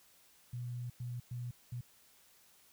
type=tone bursts at uneven times; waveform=sine; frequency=122.1 Hz; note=B2; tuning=19 cents flat; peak=-38 dBFS; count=4; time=0.53-0.9 / 1-1.2 / 1.31-1.51 / 1.72-1.81 s; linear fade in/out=5 ms; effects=white hiss -65 dBFS RMS until 2.72 s

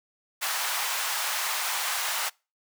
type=high-pass noise; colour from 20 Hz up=pink; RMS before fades=-29 dBFS; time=0.41-2.3 s; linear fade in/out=20 ms; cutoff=810 Hz; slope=24 dB/octave; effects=noise-tail reverb RT60 0.3 s tail -26 dB re dry

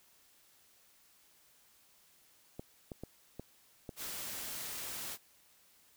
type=clicks; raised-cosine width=2 ms; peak=-29 dBFS; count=5; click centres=2.595 / 2.918 / 3.036 / 3.396 / 3.892 s
type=noise; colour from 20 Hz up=white; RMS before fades=-42 dBFS; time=3.96-5.18 s; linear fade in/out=50 ms
effects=white hiss -66 dBFS RMS until 5.96 s

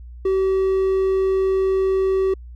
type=tone; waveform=triangle; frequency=382.3 Hz; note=G4; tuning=43 cents flat; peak=-14 dBFS; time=0.25-2.34 s; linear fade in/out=5 ms; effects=added 60 Hz sine -35 dBFS peak until 2.55 s

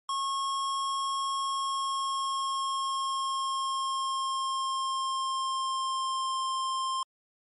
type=tone with pitch glide; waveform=square; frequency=1089 to 1055.6 Hz; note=C#6 to C6; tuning=-31 to +15 cents; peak=-29 dBFS; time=0.09-7.03 s; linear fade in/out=2 ms; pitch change=-54 cents; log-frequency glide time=1.38-6.39 s; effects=MP3 48 kbps

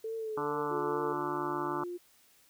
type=tone with vibrato; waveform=sine; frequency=440 Hz; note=A4; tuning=in tune; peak=-34 dBFS; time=0.04-1.13 s; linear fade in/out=5 ms; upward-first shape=triangle; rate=2.3 Hz; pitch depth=49 cents each way
type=harmonic tone; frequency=146.83 Hz; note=D3; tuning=in tune; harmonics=1 / 2 / 3 / 4 / 5 / 6 / 7 / 8 / 9 / 10; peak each=-46 / -40 / -49 / -46 / -49 / -38 / -41 / -38 / -43 / -47 dBFS; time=0.37-1.84 s; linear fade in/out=5 ms
type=tone with pitch glide; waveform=sine; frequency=356.3 to 352.6 Hz; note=F4 to F4; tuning=+35 to +17 cents; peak=-36 dBFS; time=0.7-1.98 s; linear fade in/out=20 ms; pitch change=-18 cents; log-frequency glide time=1.32-1.61 s
effects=white hiss -64 dBFS RMS until 2.49 s

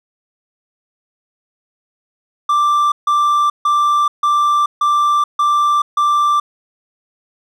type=tone bursts; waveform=triangle; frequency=1177 Hz; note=D6; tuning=3 cents sharp; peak=-9 dBFS; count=7; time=2.49-6.4 s; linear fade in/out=5 ms; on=430 ms; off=150 ms; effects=none

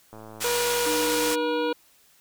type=click train; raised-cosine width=1 ms; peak=-29 dBFS; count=131; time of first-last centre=0.13-1.323 s; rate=109 Hz
type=band-pass noise; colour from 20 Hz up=white; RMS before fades=-29 dBFS; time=0.4-1.36 s; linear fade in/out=20 ms; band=700 to 10000 Hz; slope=12 dB/octave
type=harmonic tone; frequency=480.7 Hz; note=B4; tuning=47 cents flat; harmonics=1 / 2 / 3 / 5 / 6 / 7 / 8 / 9; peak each=-25 / -31 / -35 / -39 / -41 / -42 / -43 / -44 dBFS; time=0.44-1.73 s; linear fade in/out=5 ms
type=tone; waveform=triangle; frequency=305.3 Hz; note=D#4; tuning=33 cents flat; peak=-27 dBFS; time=0.86-1.73 s; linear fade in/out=10 ms
effects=white hiss -59 dBFS RMS until 2.2 s

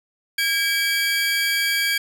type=tone pair together; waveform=25% pulse; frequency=1628 / 2300 Hz; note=G#6 / D7; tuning=-35 / -37 cents; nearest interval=tritone; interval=598 cents; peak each=-18 dBFS; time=0.38-1.98 s; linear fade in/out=5 ms; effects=none

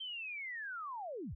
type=linear sweep; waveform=sine; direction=down; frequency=3155 to 36.8 Hz; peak=-40 dBFS; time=0-1.35 s; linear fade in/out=10 ms; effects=none

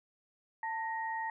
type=tone pair together; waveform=sine; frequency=892 / 1877 Hz; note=A5 / A#6; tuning=+23 / +11 cents; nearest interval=octave + minor second; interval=1288 cents; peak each=-35 / -39 dBFS; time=0.63-1.3 s; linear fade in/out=2 ms; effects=none

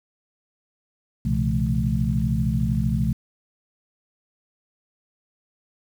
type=tone cluster; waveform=sine; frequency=64.1 / 120.6 / 133.6 / 168.9 / 215.9 Hz; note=C2 / B2 / C3 / E3 / A3; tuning=-35 / -41 / +36 / +42 / -33 cents; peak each=-26 dBFS; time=1.25-3.13 s; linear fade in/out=5 ms; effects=8-bit

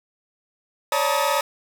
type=tone cluster; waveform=40% pulse; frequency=549 / 587 / 886 / 955 / 1263 Hz; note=C#5 / D5 / A5 / A#5 / D#6; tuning=-17 / -1 / +12 / +42 / +26 cents; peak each=-25 dBFS; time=0.92-1.41 s; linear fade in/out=2 ms; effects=none

